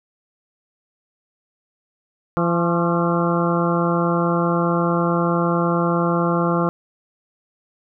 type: harmonic tone with a mistuned harmonic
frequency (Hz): 170.7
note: F3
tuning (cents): -39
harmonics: 1 / 2 / 3 / 4 / 5 / 6 / 7 / 8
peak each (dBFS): -20 / -23 / -24 / -28 / -30 / -27 / -27 / -28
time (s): 2.37-6.69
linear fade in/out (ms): 0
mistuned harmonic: 6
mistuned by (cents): +76
effects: none